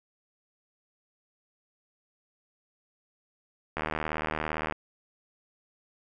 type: click train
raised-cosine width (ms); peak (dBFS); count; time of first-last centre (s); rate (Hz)
0.5; -15; 75; 3.77-4.724; 77.6
effects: none